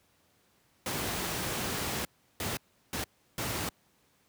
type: noise bursts at uneven times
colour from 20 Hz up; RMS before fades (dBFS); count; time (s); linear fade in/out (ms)
pink; -33; 4; 0.86-2.05 / 2.4-2.57 / 2.93-3.04 / 3.38-3.69; 2
effects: pink hiss -68 dBFS RMS until 4.28 s + high-pass 80 Hz 12 dB/octave